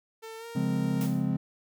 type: tone with pitch glide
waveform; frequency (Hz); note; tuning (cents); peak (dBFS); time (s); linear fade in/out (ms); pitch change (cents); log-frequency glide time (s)
sawtooth; 447.3 to 464.4; A4 to A#4; +28 to -7; -36; 0.22-1.07; 20; +65; 0.37-0.46
type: chord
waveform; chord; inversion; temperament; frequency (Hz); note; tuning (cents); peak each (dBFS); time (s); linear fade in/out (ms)
triangle; Db major seventh; none; equal with one note detuned; 138.59 / 174.61 / 207.7 / 258.9; Db3 / F3 / Ab3 / C4; 0 / 0 / 0 / -18; -29; 0.55-1.37; 10
type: noise with exponential decay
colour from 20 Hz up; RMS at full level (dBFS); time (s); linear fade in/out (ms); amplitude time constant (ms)
white; -39; 1.01-1.37; 1; 77
effects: none